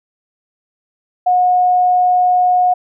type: tone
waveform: sine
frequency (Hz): 725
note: F#5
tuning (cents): -35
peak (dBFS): -9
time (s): 1.26-2.74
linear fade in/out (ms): 10
effects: none